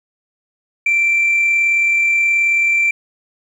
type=tone with amplitude modulation; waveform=sine; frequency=2349 Hz; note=D7; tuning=in tune; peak=-9 dBFS; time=0.86-2.91 s; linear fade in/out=5 ms; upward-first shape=sine; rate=38.7 Hz; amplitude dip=25%; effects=tanh soft clip ceiling -9 dBFS + 8-bit